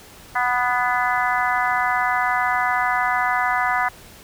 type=harmonic tone with a mistuned harmonic; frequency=246.9 Hz; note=B3; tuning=in tune; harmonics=3 / 4 / 5 / 6 / 7 / 8; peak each=-23 / -24 / -25 / -26 / -26 / -27 dBFS; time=0.35-3.89 s; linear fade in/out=10 ms; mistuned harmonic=8; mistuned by=+35 cents; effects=pink hiss -44 dBFS RMS until 4.23 s